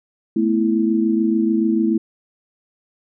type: chord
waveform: sine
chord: A suspended second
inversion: none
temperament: equal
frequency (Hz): 220 / 246.9 / 329.6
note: A3 / B3 / E4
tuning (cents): 0 / 0 / 0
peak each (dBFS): -18 / -23 / -18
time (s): 0.36-1.98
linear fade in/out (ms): 5
effects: none